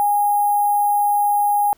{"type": "tone with sample-and-hold", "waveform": "sine", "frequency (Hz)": 822, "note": "G#5", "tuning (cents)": -18, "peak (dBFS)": -14, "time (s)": [0, 1.73], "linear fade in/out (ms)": 0, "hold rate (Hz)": 11025, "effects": ["pink hiss -59 dBFS RMS until 1.77 s"]}